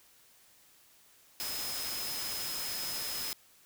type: tone in noise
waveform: sine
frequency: 5110 Hz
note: D#8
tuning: 45 cents sharp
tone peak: -39 dBFS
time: 1.4-3.33 s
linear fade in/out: 0 ms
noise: white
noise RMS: -38 dBFS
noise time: 1.4-3.33 s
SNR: -4 dB
effects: white hiss -62 dBFS RMS until 3.65 s